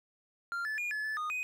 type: tone with pitch steps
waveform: triangle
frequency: 1390 / 1736 / 2430 / 1716 / 1738 / 1232 / 2501 Hz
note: F6 / A6 / D#7 / A6 / A6 / D#6 / D#7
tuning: -9 / -24 / -42 / -44 / -22 / -17 / +8 cents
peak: -31 dBFS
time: 0.52-1.43 s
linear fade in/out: 0 ms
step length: 130 ms
effects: none